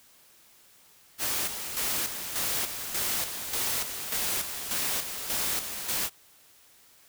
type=noise with tremolo; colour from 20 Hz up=white; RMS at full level=-29 dBFS; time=1.18-6.1 s; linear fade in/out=50 ms; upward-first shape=square; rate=1.7 Hz; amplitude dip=55%; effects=white hiss -58 dBFS RMS until 7.08 s